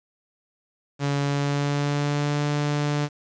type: tone with pitch glide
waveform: sawtooth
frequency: 141.9 to 146.65 Hz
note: C#3 to D3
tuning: +41 to -2 cents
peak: -18 dBFS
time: 0.99-3.09 s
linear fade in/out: 50 ms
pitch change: +57 cents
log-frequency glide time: 1.26-2.47 s
effects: resampled to 16000 Hz + 8-bit